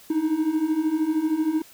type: beating tone pair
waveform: triangle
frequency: 304.6 / 317.6 Hz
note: D#4 / D#4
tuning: -37 / +36 cents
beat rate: 13 Hz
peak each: -24 / -20 dBFS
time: 0.1-1.62 s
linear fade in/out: 5 ms
effects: white hiss -50 dBFS RMS until 1.73 s